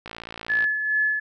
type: click train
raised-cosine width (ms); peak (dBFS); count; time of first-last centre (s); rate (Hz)
0.3; -19; 34; 0.06-0.642; 56.7
type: tone with tremolo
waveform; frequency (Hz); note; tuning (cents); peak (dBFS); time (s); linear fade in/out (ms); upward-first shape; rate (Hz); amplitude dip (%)
sine; 1718; A6; -42; -18; 0.49-1.2; 10; sine; 2.4; 50
effects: none